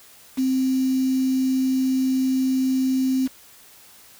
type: tone with quantisation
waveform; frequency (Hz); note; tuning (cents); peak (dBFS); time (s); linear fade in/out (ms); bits
sine; 261.6; C4; 0; -18; 0.37-3.28; 20; 6
effects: white hiss -49 dBFS RMS until 4.19 s